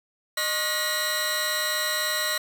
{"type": "tone cluster", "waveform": "sawtooth", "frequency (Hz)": [613, 1088, 1441, 1902, 4036], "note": ["D#5", "C#6", "F#6", "A#6", "B7"], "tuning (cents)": [-26, -33, -46, 34, 37], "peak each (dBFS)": [-29, -31, -30, -25, -26], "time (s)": [0.37, 2.38], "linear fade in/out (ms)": 5, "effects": []}